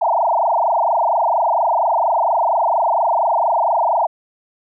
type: tone with frequency modulation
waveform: sine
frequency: 803 Hz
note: G5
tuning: 41 cents sharp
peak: -13 dBFS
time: 0.01-4.07 s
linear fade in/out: 10 ms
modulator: 24.3 Hz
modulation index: 6.5
effects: none